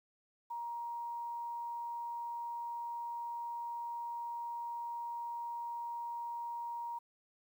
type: tone with quantisation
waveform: sine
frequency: 942 Hz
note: A#5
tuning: 18 cents sharp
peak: -38 dBFS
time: 0.5-6.99 s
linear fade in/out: 10 ms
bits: 11
effects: none